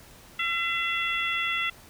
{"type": "harmonic tone", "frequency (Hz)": 677, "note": "E5", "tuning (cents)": 46, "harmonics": [2, 3, 4, 5], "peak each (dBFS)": [-32, -29, -30, -33], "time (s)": [0.39, 1.7], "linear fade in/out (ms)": 5, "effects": ["pink hiss -51 dBFS RMS until 1.89 s"]}